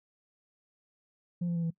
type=tone with pitch steps; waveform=sine; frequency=174.7 / 171.5 / 168.36 / 165.28 Hz; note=F3 / F3 / E3 / E3; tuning=+1 / -31 / +37 / +5 cents; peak=-26 dBFS; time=1.41-1.706 s; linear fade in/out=10 ms; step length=74 ms; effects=noise-tail reverb RT60 0.1 s tail -22 dB re dry + tanh soft clip ceiling -27 dBFS